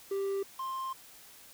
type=tone pair in turn; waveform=triangle; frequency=393 / 1054 Hz; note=G4 / C6; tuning=+4 / +12 cents; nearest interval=octave + perfect fourth; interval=1708 cents; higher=second; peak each=-28 / -32 dBFS; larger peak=first; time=0.11-0.43 / 0.59-0.93 s; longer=second; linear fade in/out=5 ms; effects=white hiss -54 dBFS RMS until 1.53 s